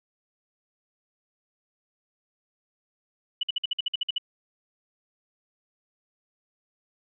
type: tone bursts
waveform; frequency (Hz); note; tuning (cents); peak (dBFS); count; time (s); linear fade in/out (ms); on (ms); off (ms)
sine; 2960; F#7; 0; -23; 11; 3.41-4.182; 5; 22; 53
effects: none